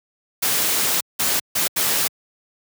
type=noise bursts at uneven times; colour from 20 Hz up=white; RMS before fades=-20 dBFS; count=4; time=0.42-1.01 / 1.19-1.4 / 1.55-1.68 / 1.76-2.08 s; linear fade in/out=10 ms; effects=high-pass 100 Hz 12 dB/octave